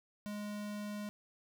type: tone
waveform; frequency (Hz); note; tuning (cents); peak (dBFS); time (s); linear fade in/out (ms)
square; 207.7; G#3; 0; -40; 0.26-1.09; 0
effects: none